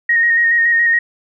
sine tone with vibrato, 1864.7 Hz, A#6, in tune, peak -10 dBFS, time 0.09-0.99 s, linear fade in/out 5 ms, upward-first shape square, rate 7.1 Hz, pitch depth 19 cents each way, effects none

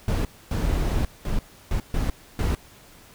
brown noise bursts at uneven times, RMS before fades -23 dBFS, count 6, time 0.08-0.25 / 0.51-1.05 / 1.25-1.39 / 1.71-1.8 / 1.94-2.1 / 2.39-2.55 s, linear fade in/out 2 ms, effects pink hiss -50 dBFS RMS until 3.14 s

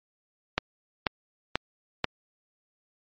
click train, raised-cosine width 0.3 ms, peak -7 dBFS, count 4, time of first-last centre 0.58-2.043 s, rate 2.05 Hz, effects MP3 32 kbps

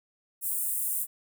pink high-pass noise, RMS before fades -30 dBFS, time 0.41-1.07 s, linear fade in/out 50 ms, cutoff 8600 Hz, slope 48 dB/octave, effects none

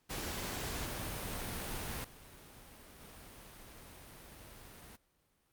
pink noise with level steps, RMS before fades -40 / -55 / -53 dBFS, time 0.09-4.97 s, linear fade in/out 20 ms, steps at 2.04 / 3 s, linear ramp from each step 5 ms, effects pink hiss -75 dBFS RMS until 5.52 s + Opus 48 kbps

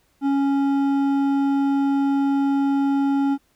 sine tone with hard clipping, 277.2 Hz, C#4, in tune, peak -19 dBFS, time 0.21-3.38 s, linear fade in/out 50 ms, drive 8 dB, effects pink hiss -64 dBFS RMS until 3.55 s

